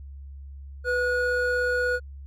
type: tone pair together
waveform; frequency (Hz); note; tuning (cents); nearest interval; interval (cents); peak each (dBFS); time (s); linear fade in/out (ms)
triangle; 496.2 / 1452; B4 / F#6; +8 / -33; octave + perfect fifth; 1859; -23; 0.84-2; 50
effects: added 69 Hz sine -38 dBFS peak until 2.26 s